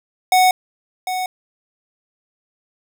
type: tone with echo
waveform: square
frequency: 740 Hz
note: F#5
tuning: in tune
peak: -11 dBFS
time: 0.32-0.51 s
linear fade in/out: 2 ms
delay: 750 ms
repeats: 1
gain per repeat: -10 dB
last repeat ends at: 1.26 s
effects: none